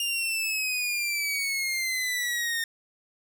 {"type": "exponential sweep", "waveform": "sawtooth", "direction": "down", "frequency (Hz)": [2821, 1826], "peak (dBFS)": -23, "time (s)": [0, 2.64], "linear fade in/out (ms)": 2, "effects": []}